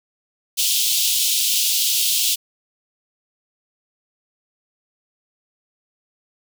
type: high-pass noise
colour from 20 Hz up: pink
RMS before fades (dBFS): -19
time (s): 0.57-2.36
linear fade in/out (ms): 20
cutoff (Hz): 2900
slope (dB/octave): 48
effects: none